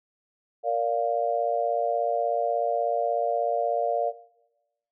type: chord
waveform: sine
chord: Bb major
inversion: none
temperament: just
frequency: 466.2 / 582.7 / 699.2 Hz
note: Bb4 / D5 / F5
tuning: 0 / -14 / +2 cents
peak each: -29 / -27 / -25 dBFS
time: 0.63-4.13 s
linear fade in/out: 50 ms
effects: noise-tail reverb RT60 0.9 s tail -17 dB re dry